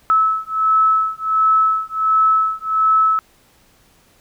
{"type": "beating tone pair", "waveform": "sine", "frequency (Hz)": [1300, 1301.4], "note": ["E6", "E6"], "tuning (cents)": [-24, -23], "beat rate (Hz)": 1.4, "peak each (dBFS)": -16, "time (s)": [0.1, 3.19], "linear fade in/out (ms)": 0, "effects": ["pink hiss -54 dBFS RMS until 4.2 s"]}